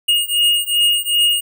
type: beating tone pair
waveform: square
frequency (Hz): 2857 / 2859.6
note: F7 / F7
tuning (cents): +39 / +40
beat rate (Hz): 2.6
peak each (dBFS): -17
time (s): 0.08-1.41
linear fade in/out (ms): 10
effects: none